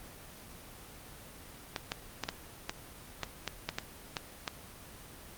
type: clicks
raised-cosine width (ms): 0.2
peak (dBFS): -15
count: 11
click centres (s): 1.762 / 1.919 / 2.237 / 2.289 / 2.695 / 3.233 / 3.477 / 3.69 / 3.785 / 4.168 / 4.478
effects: pink hiss -50 dBFS RMS until 5.37 s + Opus 24 kbps